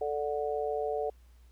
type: chord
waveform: sine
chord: D major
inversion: second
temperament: just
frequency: 440.5 / 587.3 / 734.2 Hz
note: A4 / D5 / F#5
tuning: +2 / 0 / -14 cents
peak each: -32 / -35 / -35 dBFS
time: 0.01-1.1 s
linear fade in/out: 5 ms
effects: added 60 Hz sine -54 dBFS peak until 1.51 s + pink hiss -69 dBFS RMS until 1.51 s